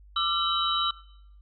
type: tone cluster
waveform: sine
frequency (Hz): 1184 / 1351 / 3041 / 3864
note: D6 / E6 / F#7 / B7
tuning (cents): +14 / +42 / +47 / -39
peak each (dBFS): -29 / -29 / -30 / -28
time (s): 0.16-0.91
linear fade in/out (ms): 5
effects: noise-tail reverb RT60 0.8 s tail -20 dB re dry + added 50 Hz sine -49 dBFS peak until 1.41 s